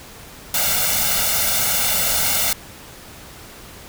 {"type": "noise with comb filter", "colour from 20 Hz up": "white", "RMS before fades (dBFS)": -19, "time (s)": [0.54, 2.53], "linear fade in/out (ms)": 2, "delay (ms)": 1.4, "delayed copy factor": 0.9, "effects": ["pink hiss -40 dBFS RMS until 3.88 s"]}